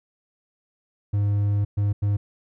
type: tone bursts at uneven times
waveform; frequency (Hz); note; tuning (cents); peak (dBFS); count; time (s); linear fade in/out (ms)
triangle; 102.1; G#2; -29; -17; 3; 1.13-1.65 / 1.77-1.93 / 2.02-2.17; 10
effects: none